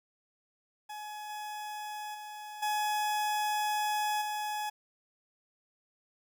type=tone with level steps; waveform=40% pulse; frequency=844 Hz; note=G#5; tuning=28 cents sharp; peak=-39 / -37 / -41 / -28 / -32 dBFS; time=0.89-4.7 s; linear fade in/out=10 ms; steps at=1.29 / 2.14 / 2.62 / 4.21 s; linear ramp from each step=10 ms; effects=11-bit